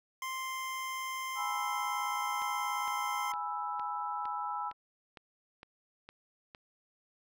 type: tone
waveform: 25% pulse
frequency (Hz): 1046.5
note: C6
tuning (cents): 0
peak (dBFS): -32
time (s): 0.22-3.32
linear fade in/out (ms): 2
type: chord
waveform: sine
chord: E major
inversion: first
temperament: equal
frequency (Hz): 830.6 / 987.8 / 1318.5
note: G#5 / B5 / E6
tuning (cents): 0 / 0 / 0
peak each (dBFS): -38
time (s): 1.35-4.73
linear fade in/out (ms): 50
type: click train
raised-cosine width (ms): 0.3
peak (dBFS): -32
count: 10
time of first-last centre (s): 2.42-6.548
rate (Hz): 2.18
effects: none